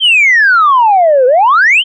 sine exponential two-way sweep, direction down then up, 3210 to 488.2 to 3210 Hz, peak -3 dBFS, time 0-1.84 s, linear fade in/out 50 ms, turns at 1.26 s, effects tanh soft clip ceiling -1 dBFS

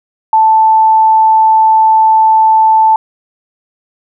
sine tone, 880 Hz, A5, in tune, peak -4 dBFS, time 0.33-2.96 s, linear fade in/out 2 ms, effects none

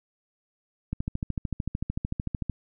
click train, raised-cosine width 5 ms, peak -16 dBFS, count 22, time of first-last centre 0.93-2.497 s, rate 13.4 Hz, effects none

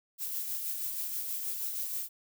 violet noise with tremolo, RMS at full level -34 dBFS, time 0.18-2.09 s, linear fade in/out 50 ms, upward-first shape sine, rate 6.3 Hz, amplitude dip 35%, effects none

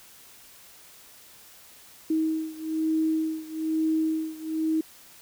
sine beating tone pair, 316.8 / 317.9 Hz, D#4 / D#4, +31 / +37 cents, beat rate 1.1 Hz, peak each -26 / -28 dBFS, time 2.1-4.81 s, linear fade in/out 5 ms, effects white hiss -51 dBFS RMS until 5.21 s

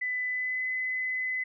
sine tone with pitch glide, 2000 to 2021 Hz, B6 to B6, +21 to +39 cents, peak -28 dBFS, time 0.01-1.44 s, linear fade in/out 10 ms, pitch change +18 cents, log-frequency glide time 0.29-0.65 s, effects none

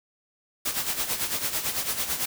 white noise with tremolo, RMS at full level -26 dBFS, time 0.65-2.26 s, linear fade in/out 10 ms, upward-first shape sine, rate 9 Hz, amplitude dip 65%, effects none

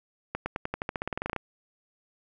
accelerating click train, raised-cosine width 0.5 ms, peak -15 dBFS, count 17, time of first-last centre 0.35-1.363 s, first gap 110 ms, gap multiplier 0.92, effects none

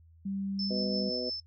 sine tone with pitch glide, 196 to 198.39 Hz, G3 to G3, 0 to +21 cents, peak -31 dBFS, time 0.25-1.1 s, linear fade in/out 10 ms, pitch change +21 cents, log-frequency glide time 0.62-0.71 s
sine tone with tremolo, 5274 Hz, E8, in tune, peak -32 dBFS, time 0.59-1.4 s, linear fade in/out 2 ms, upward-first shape sine, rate 5.9 Hz, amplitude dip 45%
harmonic tone, 124.5 Hz, B2, 14 cents sharp, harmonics 2 / 3 / 4 / 5, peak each -38 / -39 / -36 / -40 dBFS, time 0.7-1.3 s, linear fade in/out 10 ms
effects noise-tail reverb RT60 0.1 s tail -23 dB re dry + added 82 Hz sine -55 dBFS peak until 1.46 s

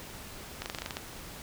clicks, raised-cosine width 0.2 ms, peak -17 dBFS, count 9, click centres 0.62 / 0.659 / 0.699 / 0.748 / 0.786 / 0.82 / 0.861 / 0.908 / 0.969 s, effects pink hiss -45 dBFS RMS until 1.42 s

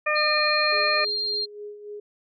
harmonic tone, 605 Hz, D#5, 49 cents flat, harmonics 1 / 2 / 3 / 4, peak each -26 / -26 / -26 / -26 dBFS, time 0.06-1.05 s, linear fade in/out 10 ms
sine tone, 4196 Hz, C8, 4 cents sharp, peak -24 dBFS, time 0.15-1.46 s, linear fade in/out 20 ms
sine tone with tremolo, 415.3 Hz, G#4, in tune, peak -33 dBFS, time 0.72-2 s, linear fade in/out 5 ms, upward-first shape sine, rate 3.5 Hz, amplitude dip 60%
effects none

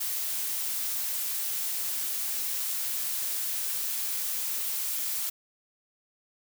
blue noise, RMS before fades -31 dBFS, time 0-5.3 s, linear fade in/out 10 ms, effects none

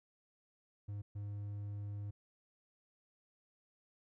triangle tone bursts at uneven times, 102.3 Hz, G#2, 26 cents flat, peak -38 dBFS, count 2, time 0.88-1.02 / 1.15-2.11 s, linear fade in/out 10 ms, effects none

